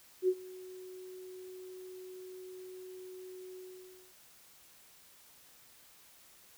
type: tone with ADSR envelope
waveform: sine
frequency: 370 Hz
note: F#4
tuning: in tune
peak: -23 dBFS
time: 0.22-4.14 s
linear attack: 62 ms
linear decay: 58 ms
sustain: -22 dB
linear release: 560 ms
effects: white hiss -60 dBFS RMS until 6.57 s